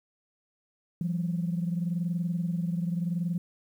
sine tone pair together, 169.98 / 190.8 Hz, F3 / G3, -47 / -47 cents, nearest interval major second, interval 200 cents, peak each -27 / -33 dBFS, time 1.01-3.38 s, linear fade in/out 2 ms, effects tanh soft clip ceiling -20 dBFS + 10-bit

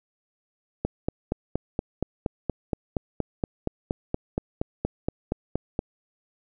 click train, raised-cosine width 2 ms, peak -11 dBFS, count 22, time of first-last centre 0.85-5.791 s, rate 4.25 Hz, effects none

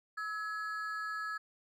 triangle ring-modulated tone, 1490 Hz, F#6, 12 cents sharp, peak -31 dBFS, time 0.17-1.38 s, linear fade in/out 10 ms, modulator 192 Hz, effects none

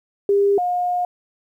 sine tone pair in turn, 401.3 / 715 Hz, G4 / F5, +41 / +41 cents, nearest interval minor seventh, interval 1000 cents, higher second, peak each -13 / -18 dBFS, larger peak first, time 0.29-0.58 / 0.58-1.05 s, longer second, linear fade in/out 2 ms, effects 9-bit

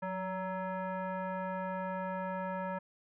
sine tone with frequency modulation, 183.1 Hz, F#3, 18 cents flat, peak -34 dBFS, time 0.02-2.79 s, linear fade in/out 10 ms, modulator 751 Hz, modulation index 1.5, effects none

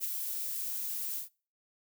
violet noise with ADSR envelope, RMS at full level -32 dBFS, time 0-1.29 s, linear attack 41 ms, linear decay 19 ms, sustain -4 dB, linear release 120 ms, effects noise-tail reverb RT60 0.4 s tail -25 dB re dry

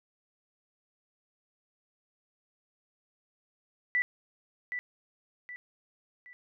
sine tone with echo, 1973 Hz, B6, 2 cents flat, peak -24 dBFS, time 3.95-4.02 s, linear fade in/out 0 ms, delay 770 ms, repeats 3, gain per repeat -8 dB, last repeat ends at 6.33 s, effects none

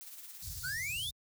blue noise with tremolo, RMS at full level -47 dBFS, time 0.01-0.73 s, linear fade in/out 0 ms, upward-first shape sine, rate 18 Hz, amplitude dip 45%
pink band-stop noise, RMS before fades -43 dBFS, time 0.42-1.11 s, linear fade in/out 5 ms, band 140 to 4200 Hz, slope 48 dB/octave
square exponential sweep, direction up, 1396.9 to 3715 Hz, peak -36 dBFS, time 0.63-1.11 s, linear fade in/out 20 ms
effects high-pass 60 Hz 12 dB/octave

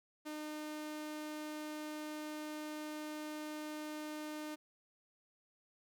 sawtooth tone, 304.3 Hz, D#4, 38 cents flat, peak -38 dBFS, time 0.25-4.56 s, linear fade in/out 20 ms, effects none

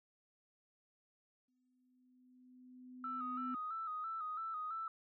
sine tone with exponential growth, 252.5 Hz, B3, 39 cents sharp, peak -39 dBFS, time 1.48-3.55 s, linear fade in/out 5 ms, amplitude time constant 450 ms
sine tone with vibrato, 1286 Hz, E6, 43 cents flat, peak -39 dBFS, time 3.04-4.88 s, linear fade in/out 2 ms, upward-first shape square, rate 3 Hz, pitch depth 51 cents each way
effects tanh soft clip ceiling -30 dBFS

